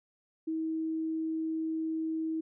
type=tone; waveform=sine; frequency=320.2 Hz; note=D#4; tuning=50 cents sharp; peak=-30 dBFS; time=0.47-2.41 s; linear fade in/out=10 ms; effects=none